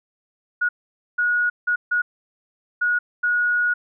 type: tone bursts at uneven times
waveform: sine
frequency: 1452 Hz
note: F#6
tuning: 33 cents flat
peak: -17 dBFS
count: 6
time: 0.61-0.69 / 1.18-1.5 / 1.67-1.76 / 1.91-2.02 / 2.81-2.99 / 3.23-3.74 s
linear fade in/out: 10 ms
effects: none